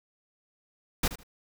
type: noise with echo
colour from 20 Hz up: pink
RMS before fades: -25 dBFS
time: 1.03-1.08 s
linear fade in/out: 5 ms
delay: 77 ms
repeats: 2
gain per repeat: -14 dB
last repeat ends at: 1.234 s
effects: none